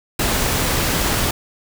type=noise; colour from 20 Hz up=pink; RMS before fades=-19 dBFS; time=0.19-1.31 s; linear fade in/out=5 ms; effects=none